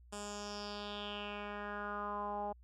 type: tone with low-pass filter sweep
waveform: 10% pulse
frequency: 205.8 Hz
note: G#3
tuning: 16 cents flat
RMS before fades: -42 dBFS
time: 0.12-2.53 s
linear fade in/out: 10 ms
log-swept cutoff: 8400 to 750 Hz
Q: 4.3
effects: added 60 Hz sine -57 dBFS peak until 2.63 s